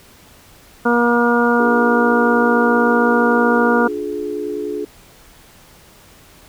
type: harmonic tone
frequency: 238.2 Hz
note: A#3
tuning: 38 cents sharp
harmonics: 1 / 2 / 3 / 4 / 5 / 6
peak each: -16 / -17 / -23 / -21 / -23 / -19 dBFS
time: 0.85-3.88 s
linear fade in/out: 10 ms
type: chord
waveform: sine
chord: D diminished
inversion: none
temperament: just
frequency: 293.7 / 352.4 / 422.9 Hz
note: D4 / F4 / Ab4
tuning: 0 / +16 / +31 cents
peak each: -27 / -27 / -23 dBFS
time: 1.59-4.85 s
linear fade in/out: 5 ms
effects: pink hiss -46 dBFS RMS until 6.48 s